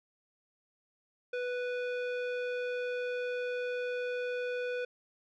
square tone with low-pass filter, 493.9 Hz, B4, in tune, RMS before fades -35 dBFS, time 1.33-4.85 s, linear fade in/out 5 ms, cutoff 2500 Hz, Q 1.3, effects none

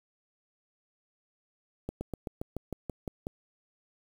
slowing click train, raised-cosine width 2 ms, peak -21 dBFS, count 10, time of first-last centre 1.89-3.269 s, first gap 120 ms, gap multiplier 1.06, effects 8-bit

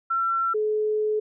sine tone pair in turn, 1352 / 427.5 Hz, E6 / A4, +43 / -50 cents, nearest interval octave + minor sixth, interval 1993 cents, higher first, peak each -21 dBFS, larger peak neither, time 0.1-0.54 / 0.54-1.2 s, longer second, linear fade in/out 10 ms, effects none

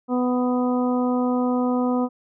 harmonic tone, 249 Hz, B3, 14 cents sharp, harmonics 1 / 2 / 3 / 4 / 5, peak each -20 / -26 / -30 / -32 / -34 dBFS, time 0.08-2.09 s, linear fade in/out 50 ms, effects none

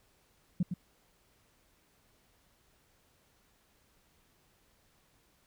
sine tone with echo, 178.9 Hz, F3, 42 cents sharp, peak -24 dBFS, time 0.6-0.63 s, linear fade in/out 5 ms, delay 110 ms, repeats 1, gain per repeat -7 dB, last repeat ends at 0.74 s, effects tanh soft clip ceiling -21 dBFS + pink hiss -69 dBFS RMS until 5.46 s

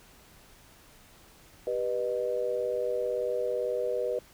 sine chord, G augmented, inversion none, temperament just, 392 / 490 / 612.5 Hz, G4 / B4 / D#5, 0 / -14 / -27 cents, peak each -35 / -29 / -33 dBFS, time 1.67-4.19 s, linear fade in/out 2 ms, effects pink hiss -56 dBFS RMS until 4.33 s

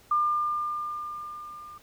sine tone with level ramp, 1200 Hz, D6, 37 cents sharp, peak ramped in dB -20 to -42 dBFS, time 0.11-1.78 s, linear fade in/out 5 ms, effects pink hiss -57 dBFS RMS until 1.82 s

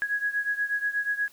sine beating tone pair, 1661.2 / 1669.5 Hz, G#6 / G#6, 0 / +9 cents, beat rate 8.3 Hz, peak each -27 / -30 dBFS, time 0.02-1.28 s, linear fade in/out 0 ms, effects white hiss -56 dBFS RMS until 1.32 s

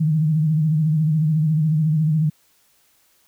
sine tone with vibrato, 155.56 Hz, D#3, in tune, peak -15 dBFS, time 0-2.3 s, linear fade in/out 10 ms, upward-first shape sine, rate 14 Hz, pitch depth 72 cents each way, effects white hiss -60 dBFS RMS until 3.27 s

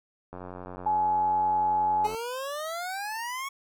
click train, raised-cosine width 1 ms, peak -26 dBFS, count 166, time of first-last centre 0.33-2.147 s, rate 90.8 Hz
sine tone, 849 Hz, G#5, 38 cents sharp, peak -22 dBFS, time 0.86-2.07 s, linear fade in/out 5 ms
25% pulse exponential sweep, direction up, 415.3 to 1117 Hz, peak -28 dBFS, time 2.04-3.49 s, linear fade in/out 10 ms
effects none

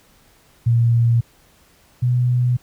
sine tone pair in turn, 117.2 / 123.64 Hz, A#2 / B2, +10 / +2 cents, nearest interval minor second, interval 92 cents, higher second, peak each -12 / -14 dBFS, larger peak first, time 0.66-1.21 / 2.02-2.57 s, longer neither, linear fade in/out 10 ms, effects pink hiss -54 dBFS RMS until 2.62 s

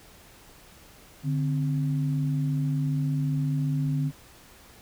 sine tone pair together, 146.83 / 261.6 Hz, D3 / C4, 0 / 0 cents, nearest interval minor seventh, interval 1000 cents, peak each -24 / -31 dBFS, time 1.23-4.12 s, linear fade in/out 50 ms, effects pink hiss -52 dBFS RMS until 4.81 s

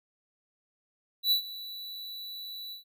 square tone with ADSR envelope, 3951 Hz, B7, in tune, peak -21 dBFS, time 1.23-2.84 s, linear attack 83 ms, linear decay 100 ms, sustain -18 dB, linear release 120 ms, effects none

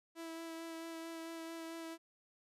sawtooth tone with vibrato, 328.8 Hz, E4, 4 cents flat, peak -40 dBFS, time 0.15-1.98 s, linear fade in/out 50 ms, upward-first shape sine, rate 4.5 Hz, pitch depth 14 cents each way, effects resampled to 32000 Hz

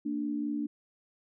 sine tone pair together, 229.1 / 293.6 Hz, A#3 / D4, -30 / 0 cents, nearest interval major third, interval 430 cents, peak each -35 / -31 dBFS, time 0.05-0.67 s, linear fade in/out 10 ms, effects none

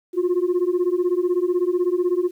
sine beating tone pair, 349.2 / 365.2 Hz, F4 / F#4, 0 / -23 cents, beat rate 16 Hz, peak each -19 dBFS, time 0.13-2.31 s, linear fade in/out 50 ms, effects tanh soft clip ceiling -14 dBFS + 9-bit

